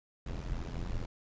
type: noise with amplitude modulation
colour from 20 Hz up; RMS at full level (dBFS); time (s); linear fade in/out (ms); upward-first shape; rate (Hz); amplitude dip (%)
brown; -33; 0.26-1.06; 5; sine; 85.1; 85
effects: resampled to 16000 Hz